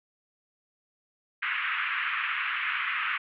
pink band-pass noise, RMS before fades -30 dBFS, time 1.42-3.18 s, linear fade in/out 10 ms, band 1200 to 2800 Hz, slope 48 dB/octave, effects none

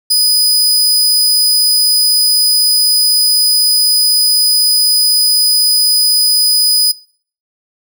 sawtooth tone, 4978 Hz, D#8, in tune, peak -5 dBFS, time 0.1-6.92 s, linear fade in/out 10 ms, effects noise-tail reverb RT60 0.5 s tail -22 dB re dry

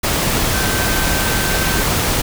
sine tone in noise, 1550 Hz, G6, 20 cents flat, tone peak -24 dBFS, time 0.53-1.83 s, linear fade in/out 10 ms, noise pink, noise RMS -17 dBFS, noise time 0.03-2.22 s, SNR -10 dB, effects none

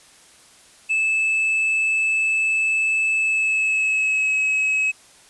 triangle tone with pitch glide, 2619 to 2564 Hz, E7 to E7, -12 to -49 cents, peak -16 dBFS, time 0.89-4.92 s, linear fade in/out 20 ms, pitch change -37 cents, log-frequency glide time 3.14-4.36 s, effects white hiss -50 dBFS RMS until 5.29 s + resampled to 24000 Hz

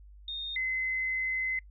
sine tone pair in turn, 3678 / 2048 Hz, A#7 / C7, -24 / -38 cents, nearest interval minor seventh, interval 1014 cents, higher first, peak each -34 / -28 dBFS, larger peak second, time 0.28-0.56 / 0.56-1.59 s, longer second, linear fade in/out 2 ms, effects noise-tail reverb RT60 0.1 s tail -25 dB re dry + added 50 Hz sine -49 dBFS peak until 1.7 s

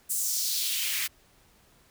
white noise with high-pass filter sweep, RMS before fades -29 dBFS, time 0.09-1.08 s, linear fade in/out 20 ms, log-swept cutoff 8600 to 1800 Hz, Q 2.2, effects pink hiss -61 dBFS RMS until 1.9 s

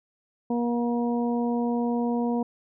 harmonic tone, 238.2 Hz, A#3, 38 cents sharp, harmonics 1 / 2 / 3 / 4, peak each -24 / -30 / -34 / -36 dBFS, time 0.5-2.43 s, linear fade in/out 5 ms, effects none

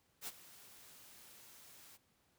white noise with ADSR envelope, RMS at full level -42 dBFS, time 0.21-1.98 s, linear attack 63 ms, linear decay 35 ms, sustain -17 dB, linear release 29 ms, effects pink hiss -75 dBFS RMS until 2.38 s + high-pass 60 Hz 12 dB/octave

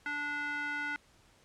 square tone with band-pass filter, 292 Hz, D4, 10 cents flat, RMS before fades -36 dBFS, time 0.06-0.96 s, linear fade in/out 0 ms, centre 1700 Hz, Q 9, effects pink hiss -64 dBFS RMS until 1.44 s + low-pass 9000 Hz 12 dB/octave

